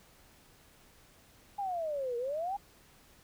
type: exponential two-way sweep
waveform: sine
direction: down then up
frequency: 828 to 466.2 to 828 Hz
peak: -32 dBFS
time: 1.58-2.57 s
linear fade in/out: 10 ms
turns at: 2.17 s
effects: pink hiss -61 dBFS RMS until 3.23 s